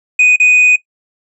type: tone with dropouts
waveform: triangle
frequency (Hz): 2489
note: D#7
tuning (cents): 0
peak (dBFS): -4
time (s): 0.19-0.76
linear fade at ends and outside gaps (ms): 5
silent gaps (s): 0.361-0.399
effects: noise-tail reverb RT60 0.1 s tail -18 dB re dry + resampled to 22050 Hz